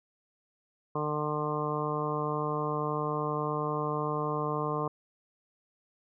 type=harmonic tone; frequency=150.3 Hz; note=D3; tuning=40 cents sharp; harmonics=1 / 2 / 3 / 4 / 5 / 6 / 7 / 8; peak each=-35 / -38 / -34 / -39 / -40 / -43 / -34 / -40 dBFS; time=0.95-4.88 s; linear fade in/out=5 ms; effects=none